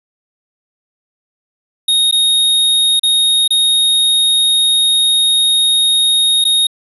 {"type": "tone with dropouts", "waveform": "square", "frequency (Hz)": 3729, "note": "A#7", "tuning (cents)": 0, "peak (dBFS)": -10, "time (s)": [1.88, 6.67], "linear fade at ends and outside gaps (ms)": 5, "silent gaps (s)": [[2.113, 2.124], [2.996, 3.032], [3.478, 3.505], [6.442, 6.45]], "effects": ["resampled to 32000 Hz"]}